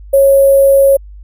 sine tone with sample-and-hold, 549 Hz, C#5, 17 cents flat, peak -4 dBFS, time 0.13-0.97 s, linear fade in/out 10 ms, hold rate 11025 Hz, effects added 50 Hz sine -30 dBFS peak until 1.23 s

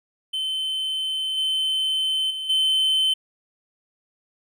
triangle tone with level steps, 3071 Hz, G7, 36 cents flat, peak -22 / -19 / -26 / -16 dBFS, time 0.33-3.14 s, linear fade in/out 10 ms, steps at 1.37 / 2.3 / 2.49 s, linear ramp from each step 10 ms, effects none

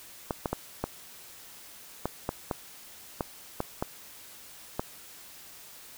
clicks, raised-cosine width 1 ms, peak -14 dBFS, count 11, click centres 0.308 / 0.458 / 0.53 / 0.84 / 2.056 / 2.291 / 2.512 / 3.208 / 3.604 / 3.825 / 4.795 s, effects white hiss -49 dBFS RMS until 5.97 s

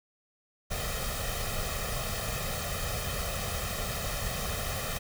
pink noise with comb filter, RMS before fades -33 dBFS, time 0.7-4.99 s, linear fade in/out 20 ms, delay 1.6 ms, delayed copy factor +0.8, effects none

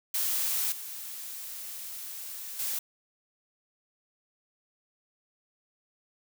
blue noise with level steps, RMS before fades -29 / -40 / -32 dBFS, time 0.14-2.79 s, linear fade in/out 5 ms, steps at 0.72 / 2.59 s, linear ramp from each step 2 ms, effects none

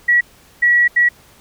sine tone bursts at uneven times, 1928 Hz, B6, 42 cents flat, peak -9 dBFS, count 3, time 0.08-0.21 / 0.62-0.88 / 0.96-1.09 s, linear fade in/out 10 ms, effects pink hiss -48 dBFS RMS until 1.4 s

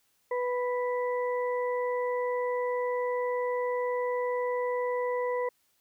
harmonic tone, 493.9 Hz, B4, in tune, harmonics 1 / 2 / 4, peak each -28 / -34 / -40 dBFS, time 0.31-5.49 s, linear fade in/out 5 ms, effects white hiss -71 dBFS RMS until 5.8 s

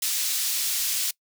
pink high-pass noise, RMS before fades -26 dBFS, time 0.02-1.11 s, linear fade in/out 5 ms, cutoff 4200 Hz, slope 12 dB/octave, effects noise-tail reverb RT60 0.1 s tail -23 dB re dry

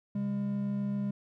triangle tone pair together, 134.89 / 202.1 Hz, C#3 / G#3, -47 / -47 cents, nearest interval perfect fifth, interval 700 cents, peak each -36 / -28 dBFS, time 0.15-1.11 s, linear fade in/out 5 ms, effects none

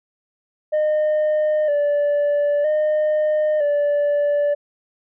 sine tone with vibrato, 596 Hz, D5, 25 cents sharp, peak -13 dBFS, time 0.72-4.55 s, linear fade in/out 20 ms, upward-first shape square, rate 0.52 Hz, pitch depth 43 cents each way, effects tanh soft clip ceiling -15 dBFS

